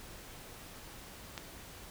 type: click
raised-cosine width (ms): 0.2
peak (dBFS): -22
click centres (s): 1.378
effects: pink hiss -50 dBFS RMS until 1.9 s